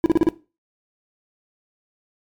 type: tone bursts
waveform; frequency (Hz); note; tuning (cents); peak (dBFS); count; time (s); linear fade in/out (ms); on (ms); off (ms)
triangle; 329.6; E4; 0; -9; 5; 0.04-0.288; 0; 20; 37
effects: noise-tail reverb RT60 0.3 s tail -18 dB re dry + MP3 96 kbps